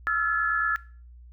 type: tone cluster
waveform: sine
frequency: 1306 / 1375 / 1714 Hz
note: E6 / F6 / A6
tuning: -17 / -27 / -46 cents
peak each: -29 / -27 / -24 dBFS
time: 0.07-0.76 s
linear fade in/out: 0 ms
effects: noise-tail reverb RT60 0.4 s tail -19 dB re dry + added 60 Hz sine -45 dBFS peak until 1.32 s